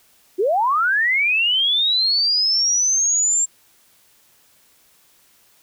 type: linear sweep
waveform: sine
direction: up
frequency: 337 to 7459 Hz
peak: -15 dBFS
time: 0.38-3.46 s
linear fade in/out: 20 ms
effects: white hiss -56 dBFS RMS until 5.62 s